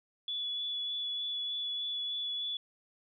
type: tone with vibrato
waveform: sine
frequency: 3425 Hz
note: A7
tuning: 47 cents flat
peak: -33 dBFS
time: 0.28-2.57 s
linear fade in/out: 2 ms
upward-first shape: sine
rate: 3.3 Hz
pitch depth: 9 cents each way
effects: none